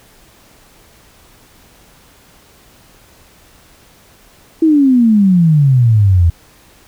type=exponential sweep; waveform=sine; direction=down; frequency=329.6 to 81.6 Hz; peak=-6 dBFS; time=4.62-6.3 s; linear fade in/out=5 ms; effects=pink hiss -46 dBFS RMS until 6.87 s